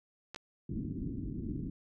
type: clicks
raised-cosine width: 0.2 ms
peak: -25 dBFS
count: 2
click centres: 0.346 / 0.361 s
type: low-pass noise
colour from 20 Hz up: white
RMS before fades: -38 dBFS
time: 0.69-1.7 s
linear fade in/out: 5 ms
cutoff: 320 Hz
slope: 48 dB/octave
effects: none